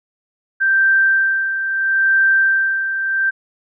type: tone with tremolo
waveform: sine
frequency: 1568 Hz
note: G6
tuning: in tune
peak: -10 dBFS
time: 0.6-3.31 s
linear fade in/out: 20 ms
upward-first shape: sine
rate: 0.75 Hz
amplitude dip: 60%
effects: none

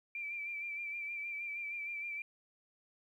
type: tone with vibrato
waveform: sine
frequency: 2349 Hz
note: D7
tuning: in tune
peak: -38 dBFS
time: 0.15-2.22 s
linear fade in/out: 2 ms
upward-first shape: sine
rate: 6.4 Hz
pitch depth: 38 cents each way
effects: 12-bit

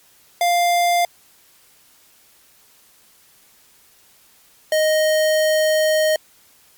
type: tone pair in turn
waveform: square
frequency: 698.5 / 622.3 Hz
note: F5 / D#5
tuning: 0 / 0 cents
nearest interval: major second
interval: 200 cents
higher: first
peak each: -15 dBFS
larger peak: neither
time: 0.41-1.05 / 4.72-6.16 s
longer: second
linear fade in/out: 2 ms
effects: white hiss -53 dBFS RMS until 6.77 s + MP3 96 kbps

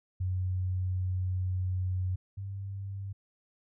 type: tone pair in turn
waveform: sine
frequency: 92.2 / 98.13 Hz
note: F#2 / G2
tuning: -6 / +2 cents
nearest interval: minor second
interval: 108 cents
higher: second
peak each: -28 / -35 dBFS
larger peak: first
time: 0.2-2.16 / 2.37-3.13 s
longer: first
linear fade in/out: 10 ms
effects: none

